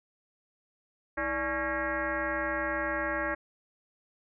sine tone with frequency modulation, 1108.7 Hz, C#6, in tune, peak -28 dBFS, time 1.17-3.35 s, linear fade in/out 10 ms, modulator 262 Hz, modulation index 3.2, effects none

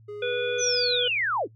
triangle tone, 415.3 Hz, G#4, in tune, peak -32 dBFS, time 0.08-0.62 s, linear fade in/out 10 ms
harmonic tone, 490.3 Hz, B4, 13 cents flat, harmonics 1 / 3 / 5 / 7, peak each -26 / -33 / -33 / -35 dBFS, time 0.22-1.08 s, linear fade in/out 5 ms
sine linear sweep, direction down, 6272 to 222.4 Hz, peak -23 dBFS, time 0.58-1.48 s, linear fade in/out 50 ms
effects noise-tail reverb RT60 0.1 s tail -20 dB re dry + added 111 Hz sine -50 dBFS peak until 1.55 s

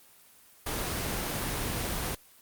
pink noise, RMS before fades -32 dBFS, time 0.66-2.15 s, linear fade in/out 5 ms, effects white hiss -57 dBFS RMS until 2.41 s + Opus 24 kbps

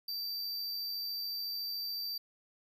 square tone with amplitude modulation, 4662 Hz, D8, 14 cents flat, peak -35 dBFS, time 0.08-2.18 s, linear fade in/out 5 ms, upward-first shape sine, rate 93.8 Hz, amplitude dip 25%, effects none

